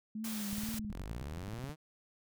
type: tone with vibrato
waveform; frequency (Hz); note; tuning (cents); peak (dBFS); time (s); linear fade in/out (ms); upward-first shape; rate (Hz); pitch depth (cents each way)
sine; 212.7; G#3; +42; -37; 0.15-0.92; 5; triangle; 2.2; 100
type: noise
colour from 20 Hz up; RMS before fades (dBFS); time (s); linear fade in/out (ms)
white; -43; 0.24-0.79; 5
type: click train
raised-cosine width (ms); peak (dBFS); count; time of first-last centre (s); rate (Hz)
5; -32; 23; 0.53-1.694; 18.9
type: exponential sweep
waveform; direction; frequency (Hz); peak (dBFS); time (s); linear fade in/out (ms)
sawtooth; up; 38.89 to 161; -37; 0.89-1.76; 50
effects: none